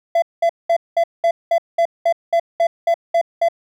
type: tone bursts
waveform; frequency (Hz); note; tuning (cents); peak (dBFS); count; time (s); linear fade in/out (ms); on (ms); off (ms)
triangle; 675; E5; +41; -10; 13; 0.15-3.486; 5; 72; 200
effects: none